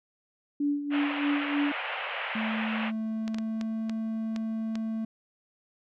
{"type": "tone with tremolo", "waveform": "sine", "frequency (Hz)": 288.5, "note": "D4", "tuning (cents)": -31, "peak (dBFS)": -23, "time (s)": [0.6, 1.72], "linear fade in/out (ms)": 5, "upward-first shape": "sine", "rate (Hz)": 3.2, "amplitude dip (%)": 65}
{"type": "band-pass noise", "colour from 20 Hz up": "white", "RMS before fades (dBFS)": -34, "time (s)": [0.9, 2.92], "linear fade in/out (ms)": 50, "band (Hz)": [510, 2900], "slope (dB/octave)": 48}
{"type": "tone with pitch glide", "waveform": "triangle", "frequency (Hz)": [220, 222.2], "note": ["A3", "A3"], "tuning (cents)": [0, 17], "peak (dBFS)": -27, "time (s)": [2.35, 5.05], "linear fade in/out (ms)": 5, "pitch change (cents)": 17, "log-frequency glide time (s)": [2.87, 3.81]}
{"type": "clicks", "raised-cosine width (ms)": 0.2, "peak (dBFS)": -21, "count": 7, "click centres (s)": [3.279, 3.345, 3.385, 3.612, 3.896, 4.362, 4.755]}
{"effects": []}